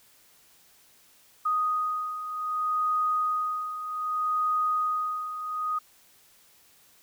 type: beating tone pair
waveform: sine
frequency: 1244.5 / 1245.14 Hz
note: D#6 / D#6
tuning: 0 / +1 cents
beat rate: 0.64 Hz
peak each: -32 / -26 dBFS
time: 1.45-5.79 s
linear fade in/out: 10 ms
effects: white hiss -59 dBFS RMS until 7.02 s